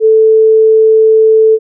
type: tone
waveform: sine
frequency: 440 Hz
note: A4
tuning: in tune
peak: -3 dBFS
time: 0-1.59 s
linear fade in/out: 50 ms
effects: none